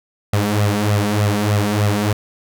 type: tone with flanger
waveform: sawtooth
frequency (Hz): 103.83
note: G#2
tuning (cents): 0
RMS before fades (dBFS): -17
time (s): 0.33-2.13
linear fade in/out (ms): 5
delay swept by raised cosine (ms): 1.5 to 4.5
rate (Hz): 3.3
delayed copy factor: +0.75
effects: none

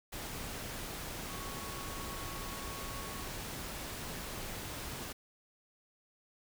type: tone in noise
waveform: sine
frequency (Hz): 1108.7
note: C#6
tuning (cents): 0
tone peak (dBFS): -48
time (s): 1.29-3.27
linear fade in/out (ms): 10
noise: pink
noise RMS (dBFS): -42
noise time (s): 0.12-5.13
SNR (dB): -9
effects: none

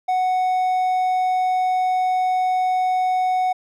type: tone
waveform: triangle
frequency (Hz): 740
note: F#5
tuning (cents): 0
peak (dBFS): -15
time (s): 0.08-3.53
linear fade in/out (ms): 10
effects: none

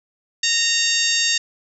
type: harmonic tone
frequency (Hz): 924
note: A#5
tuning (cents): -16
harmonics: 2 / 3 / 4 / 5 / 6 / 7 / 8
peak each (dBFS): -25 / -24 / -23 / -23 / -26 / -25 / -26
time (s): 0.43-1.38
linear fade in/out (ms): 5
effects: none

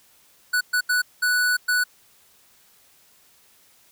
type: tone bursts at uneven times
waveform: square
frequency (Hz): 1480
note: F#6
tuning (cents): 0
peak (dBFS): -19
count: 5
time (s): 0.53-0.61 / 0.73-0.81 / 0.89-1.02 / 1.22-1.57 / 1.68-1.84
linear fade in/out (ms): 10
effects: white hiss -57 dBFS RMS until 3.91 s

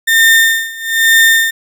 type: tone with tremolo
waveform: 35% pulse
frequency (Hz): 1813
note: A#6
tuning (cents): -49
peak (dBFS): -3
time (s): 0.07-1.51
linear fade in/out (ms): 10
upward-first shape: sine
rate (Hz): 1.1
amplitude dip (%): 90
effects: none

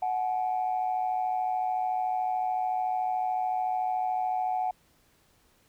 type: tone pair together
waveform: sine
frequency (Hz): 740 / 853.7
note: F#5 / G#5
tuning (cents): 0 / +47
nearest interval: major second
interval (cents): 247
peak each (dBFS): -26 / -32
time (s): 0.02-4.71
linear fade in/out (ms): 5
effects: tanh soft clip ceiling -20 dBFS + pink hiss -65 dBFS RMS until 5.68 s

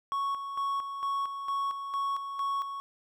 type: tone with tremolo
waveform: triangle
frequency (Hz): 1108.7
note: C#6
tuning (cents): 0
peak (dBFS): -26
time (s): 0.12-2.8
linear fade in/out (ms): 0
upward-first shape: square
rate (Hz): 2.2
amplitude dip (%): 55
effects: none

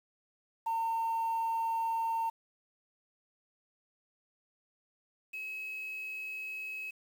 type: tone pair in turn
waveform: sine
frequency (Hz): 909 / 2571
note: A#5 / E7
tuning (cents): -44 / -44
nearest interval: octave + tritone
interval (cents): 1800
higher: second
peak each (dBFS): -28 / -37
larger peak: first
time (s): 0.66-2.3 / 5.33-6.91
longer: first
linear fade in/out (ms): 10
effects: tanh soft clip ceiling -26 dBFS + 9-bit

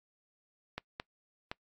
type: clicks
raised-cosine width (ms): 0.3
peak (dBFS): -21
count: 3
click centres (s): 0.78 / 0.999 / 1.515
effects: noise-tail reverb RT60 0.1 s tail -23 dB re dry + AAC 64 kbps

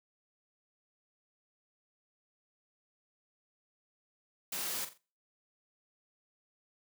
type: noise with echo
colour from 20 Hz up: white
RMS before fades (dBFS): -37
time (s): 4.52-4.85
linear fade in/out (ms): 5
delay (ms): 43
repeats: 3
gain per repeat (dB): -10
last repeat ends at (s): 4.979
effects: noise-tail reverb RT60 0.4 s tail -25 dB re dry + high-pass 150 Hz 12 dB/octave

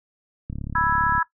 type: click train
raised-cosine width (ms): 5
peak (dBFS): -19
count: 25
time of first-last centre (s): 0.5-1.18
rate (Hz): 35.3
type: chord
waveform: sine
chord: E major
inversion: second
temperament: equal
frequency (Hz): 987.8 / 1318.5 / 1661.2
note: B5 / E6 / G#6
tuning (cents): 0 / 0 / 0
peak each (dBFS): -23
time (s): 0.75-1.23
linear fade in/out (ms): 5
effects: noise-tail reverb RT60 0.1 s tail -17 dB re dry

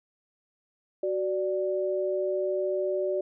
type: tone pair together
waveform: sine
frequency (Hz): 373.7 / 587.2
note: F#4 / D5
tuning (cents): +17 / 0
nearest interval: minor sixth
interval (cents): 783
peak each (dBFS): -28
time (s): 1.03-3.21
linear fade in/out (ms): 5
effects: none

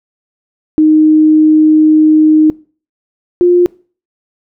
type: tone pair in turn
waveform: sine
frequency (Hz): 309.9 / 353.6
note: D#4 / F4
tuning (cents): -7 / +22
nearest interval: major second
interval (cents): 229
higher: second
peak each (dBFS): -4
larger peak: neither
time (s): 0.78-2.5 / 3.41-3.66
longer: first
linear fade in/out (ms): 0
effects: noise-tail reverb RT60 0.4 s tail -23 dB re dry

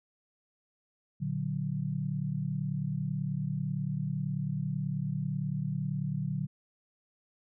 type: chord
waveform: sine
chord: Bb augmented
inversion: none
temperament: equal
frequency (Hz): 116.54 / 146.83 / 185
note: Bb2 / D3 / F#3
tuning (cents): 0 / 0 / 0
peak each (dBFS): -38 / -32 / -35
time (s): 1.2-6.47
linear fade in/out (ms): 20
effects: none

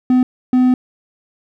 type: tone bursts at uneven times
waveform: triangle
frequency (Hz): 253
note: B3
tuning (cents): +42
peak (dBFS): -7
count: 2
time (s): 0.1-0.23 / 0.53-0.74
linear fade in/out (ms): 2
effects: none

